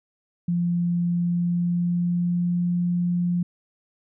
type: tone with pitch glide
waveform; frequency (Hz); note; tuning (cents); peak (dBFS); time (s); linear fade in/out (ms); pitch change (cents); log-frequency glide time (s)
sine; 173.5 to 175.52; F3 to F3; -11 to +9; -20; 0.48-3.43; 5; +20; 1.08-2.76
effects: none